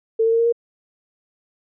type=tone with pitch steps; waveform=sine; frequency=448.1 / 453.3 / 458.6 / 463.9 / 469.3 Hz; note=A4 / A#4 / A#4 / A#4 / A#4; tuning=+32 / -48 / -28 / -8 / +12 cents; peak=-14 dBFS; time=0.19-0.525 s; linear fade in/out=10 ms; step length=67 ms; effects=none